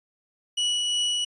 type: tone with tremolo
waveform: 40% pulse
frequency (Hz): 2936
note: F#7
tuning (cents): -14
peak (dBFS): -21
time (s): 0.57-1.25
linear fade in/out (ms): 10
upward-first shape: triangle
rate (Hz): 2.8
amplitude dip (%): 25
effects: resampled to 24000 Hz